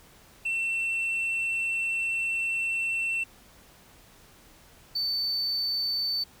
sine tone pair in turn, 2695 / 4532 Hz, E7 / C#8, +38 / +37 cents, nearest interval major sixth, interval 899 cents, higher second, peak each -23 dBFS, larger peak neither, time 0.45-3.24 / 4.95-6.24 s, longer first, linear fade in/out 10 ms, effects tanh soft clip ceiling -25 dBFS + pink hiss -55 dBFS RMS until 6.4 s

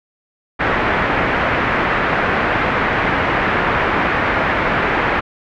white low-pass noise, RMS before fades -17 dBFS, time 0.59-5.21 s, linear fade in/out 20 ms, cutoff 2000 Hz, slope 24 dB/octave, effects none

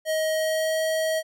square tone with pitch glide, 630 to 637 Hz, D#5 to D#5, +21 to +41 cents, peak -23 dBFS, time 0.05-1.23 s, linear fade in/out 50 ms, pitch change +20 cents, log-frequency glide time 0.33-0.81 s, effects none

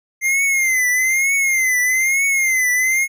square tone with vibrato, 2093 Hz, C7, in tune, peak -15 dBFS, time 0.21-3.08 s, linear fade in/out 50 ms, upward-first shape triangle, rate 1.1 Hz, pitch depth 110 cents each way, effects none

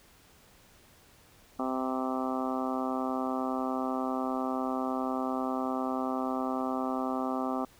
harmonic tone, 130.1 Hz, C3, 9 cents flat, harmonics 2 / 3 / 4 / 5 / 6 / 7 / 8 / 9 / 10, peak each -32 / -40 / -40 / -38 / -37 / -43 / -43 / -38 / -44 dBFS, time 1.59-7.65 s, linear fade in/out 5 ms, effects pink hiss -59 dBFS RMS until 7.79 s

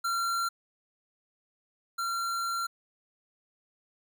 square tone pair in turn, 1370 / 1370 Hz, F6 / F6, -34 / -34 cents, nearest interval unison, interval 0 cents, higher neither, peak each -28 / -30 dBFS, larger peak first, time 0.04-0.49 / 1.98-2.67 s, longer second, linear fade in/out 10 ms, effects none

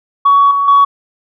sine tone with level steps, 1124 Hz, C#6, 24 cents sharp, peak -4 / -10 / -3 dBFS, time 0.25-0.85 s, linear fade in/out 10 ms, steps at 0.51 / 0.68 s, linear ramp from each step 2 ms, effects tanh soft clip ceiling -1 dBFS

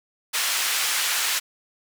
pink band-pass noise, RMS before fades -24 dBFS, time 0.33-1.4 s, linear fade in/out 20 ms, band 1600 to 15000 Hz, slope 12 dB/octave, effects none

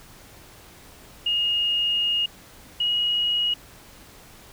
sine tone pair in turn, 2854 / 2894 Hz, F7 / F#7, +37 / -39 cents, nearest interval unison, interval 24 cents, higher second, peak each -20 dBFS, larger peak neither, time 1.26-2.26 / 2.8-3.54 s, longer first, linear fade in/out 5 ms, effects pink hiss -48 dBFS RMS until 4.52 s

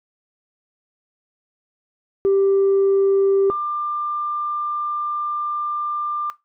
sine tone pair in turn, 392 / 1192.4 Hz, G4 / D6, 0 / +26 cents, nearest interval octave + perfect fifth, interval 1926 cents, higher second, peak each -12 / -20 dBFS, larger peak first, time 2.25-3.5 / 3.5-6.3 s, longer second, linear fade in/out 0 ms, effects noise-tail reverb RT60 0.2 s tail -18 dB re dry + tanh soft clip ceiling -11 dBFS

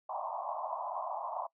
white band-pass noise, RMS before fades -38 dBFS, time 0.09-1.47 s, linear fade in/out 10 ms, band 610 to 1100 Hz, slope 96 dB/octave, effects noise-tail reverb RT60 0.1 s tail -22 dB re dry

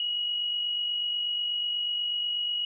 sine tone with amplitude modulation, 2905 Hz, F#7, 32 cents flat, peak -25 dBFS, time 0-2.65 s, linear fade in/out 2 ms, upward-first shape sine, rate 48.2 Hz, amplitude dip 35%, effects none

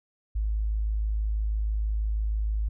sine tone, 53.1 Hz, G#1, 39 cents sharp, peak -24 dBFS, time 0.35-2.69 s, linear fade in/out 10 ms, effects none

